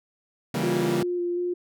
sawtooth chord, C# diminished seventh, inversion none, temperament equal with one note detuned, 138.59 / 164.81 / 196 / 235.1 Hz, C#3 / E3 / G3 / Bb3, 0 / 0 / 0 / +15 cents, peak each -27 / -26 / -26 / -26 dBFS, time 0.54-1.03 s, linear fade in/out 5 ms
sine tone with vibrato, 352.1 Hz, F4, 14 cents sharp, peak -24 dBFS, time 0.63-1.54 s, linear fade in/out 10 ms, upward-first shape square, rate 2.7 Hz, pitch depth 12 cents each way
effects none

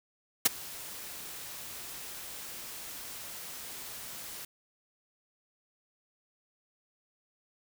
white noise with ADSR envelope, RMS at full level -20 dBFS, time 0.45-4.45 s, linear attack 10 ms, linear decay 19 ms, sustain -23 dB, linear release 4 ms, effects none

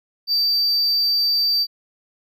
triangle tone, 4649 Hz, D8, 18 cents flat, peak -15 dBFS, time 0.27-1.67 s, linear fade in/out 50 ms, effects none

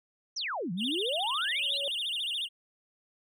sine exponential two-way sweep, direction down then up, 6330 to 164.1 to 4330 Hz, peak -31 dBFS, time 0.36-1.78 s, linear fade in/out 10 ms, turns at 0.72 s
triangle tone with vibrato, 3204 Hz, G7, 37 cents sharp, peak -29 dBFS, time 0.77-2.49 s, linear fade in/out 50 ms, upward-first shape sine, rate 14 Hz, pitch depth 250 cents each way
sine tone with exponential growth, 560 Hz, C#5, 18 cents sharp, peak -32 dBFS, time 1.42-1.88 s, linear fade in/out 1 ms, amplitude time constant 100 ms
effects none

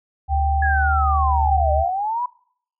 sine tone with pitch glide, 784 to 773.7 Hz, G5 to G5, 0 to -23 cents, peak -20 dBFS, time 0.28-1.91 s, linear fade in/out 50 ms, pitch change -23 cents, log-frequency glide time 0.51-0.85 s
sine tone with vibrato, 73.42 Hz, D2, in tune, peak -18 dBFS, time 0.28-1.85 s, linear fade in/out 50 ms, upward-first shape sine, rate 12 Hz, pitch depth 15 cents each way
sine linear two-way sweep, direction down then up, 1688 to 594 to 1002 Hz, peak -20 dBFS, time 0.62-2.26 s, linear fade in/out 5 ms, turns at 1.72 s
effects noise-tail reverb RT60 0.6 s tail -23 dB re dry

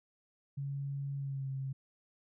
sine tone with pitch glide, 139.5 to 134.51 Hz, C#3 to C3, +11 to +48 cents, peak -35 dBFS, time 0.57-1.73 s, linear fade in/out 10 ms, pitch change -63 cents, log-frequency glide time 1.17-1.49 s, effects none

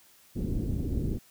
pink low-pass noise, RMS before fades -30 dBFS, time 0.35-1.19 s, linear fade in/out 20 ms, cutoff 340 Hz, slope 24 dB/octave, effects white hiss -59 dBFS RMS until 1.3 s

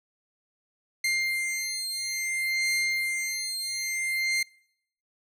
sawtooth beating tone pair, 2100 / 2100.59 Hz, C7 / C7, +6 / +6 cents, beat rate 0.59 Hz, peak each -26 dBFS, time 1.04-4.43 s, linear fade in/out 5 ms, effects noise-tail reverb RT60 0.7 s tail -24 dB re dry + low-pass 12000 Hz 12 dB/octave

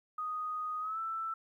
sine tone with pitch glide, 1244.5 to 1326.1 Hz, D#6 to E6, 0 to +10 cents, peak -34 dBFS, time 0.18-1.34 s, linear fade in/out 5 ms, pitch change +110 cents, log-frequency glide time 0.8-0.99 s, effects 12-bit

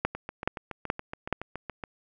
two click trains, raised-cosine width 0.5 ms, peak -20 / -9 dBFS, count 13 / 4, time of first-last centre 0.15-1.838 / 0.05-1.327 s, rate 7.11 / 2.35 Hz, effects none

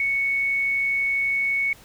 sine tone, 2217 Hz, C#7, in tune, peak -20 dBFS, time 0-1.73 s, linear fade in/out 2 ms, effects pink hiss -49 dBFS RMS until 1.84 s

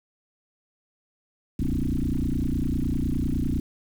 sine tone with frequency modulation, 116.54 Hz, A#2, in tune, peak -22 dBFS, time 1.59-3.6 s, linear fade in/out 5 ms, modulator 29.9 Hz, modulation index 6.1, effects 8-bit

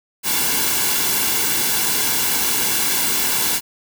white noise with comb filter, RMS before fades -19 dBFS, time 0.23-3.61 s, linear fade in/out 50 ms, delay 1.6 ms, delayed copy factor -0.6, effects none

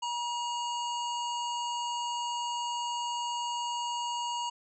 harmonic tone with a mistuned harmonic, 955 Hz, A#5, 42 cents sharp, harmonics 1 / 3 / 5 / 7 / 8, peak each -32 / -38 / -46 / -45 / -48 dBFS, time 0.02-4.5 s, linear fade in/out 10 ms, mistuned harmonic 5, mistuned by -100 cents, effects none

